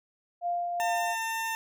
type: tone with tremolo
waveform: sine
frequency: 698.5 Hz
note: F5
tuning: in tune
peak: -26 dBFS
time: 0.41-1.16 s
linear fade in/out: 50 ms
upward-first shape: triangle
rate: 2.6 Hz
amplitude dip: 35%
type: tone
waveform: 20% pulse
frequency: 901 Hz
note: A5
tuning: 41 cents sharp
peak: -25 dBFS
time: 0.8-1.55 s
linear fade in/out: 0 ms
effects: none